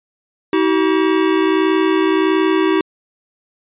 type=tone pair together; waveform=square; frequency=319.3 / 380.8 Hz; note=D#4 / F#4; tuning=+45 / +50 cents; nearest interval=minor third; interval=305 cents; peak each=-16 dBFS; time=0.53-2.81 s; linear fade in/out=2 ms; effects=resampled to 8000 Hz